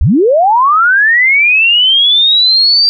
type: linear sweep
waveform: sine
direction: up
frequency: 45.23 to 4721 Hz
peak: -5 dBFS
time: 0.01-2.89 s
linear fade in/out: 0 ms
effects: none